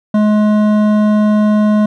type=tone with hard clipping; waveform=triangle; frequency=211.4 Hz; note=G#3; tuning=31 cents sharp; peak=-10 dBFS; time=0.14-1.86 s; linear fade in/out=5 ms; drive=15 dB; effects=none